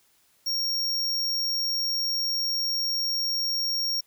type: tone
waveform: square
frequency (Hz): 5560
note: F8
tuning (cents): -9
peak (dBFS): -25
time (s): 0.46-4.01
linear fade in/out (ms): 10
effects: white hiss -64 dBFS RMS until 4.06 s